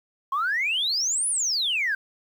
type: exponential two-way sweep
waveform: sine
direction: up then down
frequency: 1050 to 10240 to 1525 Hz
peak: -21 dBFS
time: 0.32-1.95 s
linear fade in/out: 5 ms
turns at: 1.28 s
effects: tanh soft clip ceiling -18 dBFS + 9-bit